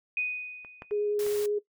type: tone with exponential decay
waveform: sine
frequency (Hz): 2489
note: D#7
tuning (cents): 0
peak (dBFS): -25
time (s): 0.17-1.14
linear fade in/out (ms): 2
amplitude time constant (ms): 210
type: clicks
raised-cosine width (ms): 0.5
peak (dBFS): -34 / -25 / -32 / -27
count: 4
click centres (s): 0.648 / 0.821 / 0.91 / 1.265
type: tone with vibrato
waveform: sine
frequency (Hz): 415.3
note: G#4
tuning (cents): 0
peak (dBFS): -25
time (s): 0.91-1.59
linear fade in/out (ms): 10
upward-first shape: triangle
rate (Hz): 10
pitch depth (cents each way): 10
type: noise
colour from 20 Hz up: white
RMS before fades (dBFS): -41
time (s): 1.19-1.46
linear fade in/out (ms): 2
effects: noise-tail reverb RT60 0.1 s tail -17 dB re dry